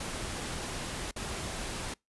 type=noise with dropouts; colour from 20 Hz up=pink; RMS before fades=-37 dBFS; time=0-1.94 s; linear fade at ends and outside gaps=5 ms; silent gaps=1.112-1.161 s; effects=noise-tail reverb RT60 0.2 s tail -26 dB re dry + resampled to 24000 Hz